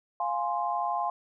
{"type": "chord", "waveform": "sine", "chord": "F minor", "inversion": "none", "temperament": "equal", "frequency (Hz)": [698.5, 830.6, 1046.5], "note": ["F5", "Ab5", "C6"], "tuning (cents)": [0, 0, 0], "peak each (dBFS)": -31, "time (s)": [0.2, 1.1], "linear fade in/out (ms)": 2, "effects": []}